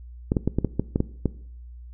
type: clicks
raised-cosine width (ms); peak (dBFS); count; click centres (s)
3; -8; 9; 0.319 / 0.368 / 0.476 / 0.586 / 0.647 / 0.796 / 0.959 / 1.004 / 1.257
effects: noise-tail reverb RT60 0.6 s tail -19 dB re dry + added 60 Hz sine -39 dBFS peak until 1.93 s